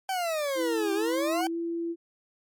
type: exponential two-way sweep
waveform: 40% pulse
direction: down then up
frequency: 779 to 389.7 to 779 Hz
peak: -26 dBFS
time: 0.09-1.47 s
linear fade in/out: 2 ms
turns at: 0.93 s
type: tone with exponential growth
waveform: sine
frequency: 1053 Hz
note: C6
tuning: 11 cents sharp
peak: -33 dBFS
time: 0.35-1.41 s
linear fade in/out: 1 ms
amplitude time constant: 230 ms
type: tone with pitch glide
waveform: sine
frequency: 329.6 to 336.7 Hz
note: E4 to E4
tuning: 0 to +37 cents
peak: -28 dBFS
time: 0.55-1.96 s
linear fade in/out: 50 ms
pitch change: +37 cents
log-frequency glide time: 1.47-1.57 s
effects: MP3 96 kbps